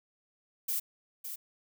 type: noise with echo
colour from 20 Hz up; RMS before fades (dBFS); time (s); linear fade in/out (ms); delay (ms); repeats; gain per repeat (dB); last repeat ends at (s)
violet; -32; 0.68-0.8; 10; 560; 1; -8; 1.36
effects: none